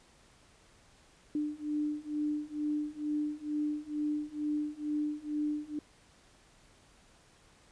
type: beating tone pair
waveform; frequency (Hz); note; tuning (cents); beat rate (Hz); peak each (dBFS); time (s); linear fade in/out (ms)
sine; 297.7 / 299.9; D4 / D4; +24 / +36; 2.2; -35 / -34; 1.35-5.79; 2
effects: pink hiss -62 dBFS RMS until 7.71 s + resampled to 22050 Hz